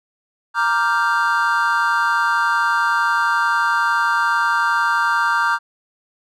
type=chord; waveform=triangle; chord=G minor seventh; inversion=first; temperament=equal; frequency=932.3 / 1174.7 / 1396.9 / 1568 Hz; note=Bb5 / D6 / F6 / G6; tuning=0 / 0 / 0 / 0 cents; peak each=-19 dBFS; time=0.54-5.59 s; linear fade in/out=50 ms; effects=none